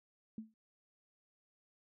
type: tone with exponential decay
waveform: sine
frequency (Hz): 220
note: A3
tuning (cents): 0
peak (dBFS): -38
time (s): 0.38-0.54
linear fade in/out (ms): 2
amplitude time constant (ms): 34
effects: none